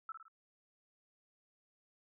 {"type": "tone with echo", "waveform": "sine", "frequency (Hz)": 1318.5, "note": "E6", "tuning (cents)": 0, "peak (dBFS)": -40, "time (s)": [0.09, 0.12], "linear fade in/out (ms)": 2, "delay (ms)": 54, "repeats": 3, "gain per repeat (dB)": -6, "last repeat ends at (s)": 0.282, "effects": []}